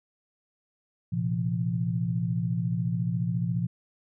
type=chord; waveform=sine; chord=Bb suspended second; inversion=none; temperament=equal with one note detuned; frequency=116.54 / 130.81 / 171.22 Hz; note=Bb2 / C3 / F3; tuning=0 / 0 / -34 cents; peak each=-29 / -32 / -28 dBFS; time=1.12-3.67 s; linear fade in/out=10 ms; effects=none